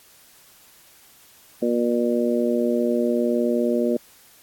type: harmonic tone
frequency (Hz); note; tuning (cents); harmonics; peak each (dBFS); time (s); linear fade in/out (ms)
119.5; A#2; +43; 2 / 3 / 4 / 5; -22 / -24 / -25 / -26; 1.62-3.97; 5
effects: white hiss -52 dBFS RMS until 4.42 s + AAC 64 kbps